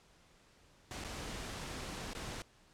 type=noise with dropouts; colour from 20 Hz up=pink; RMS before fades=-43 dBFS; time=0.91-2.42 s; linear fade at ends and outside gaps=0 ms; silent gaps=1.039-1.046 / 2.133-2.15 s; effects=pink hiss -65 dBFS RMS until 2.73 s + low-pass 8000 Hz 12 dB/octave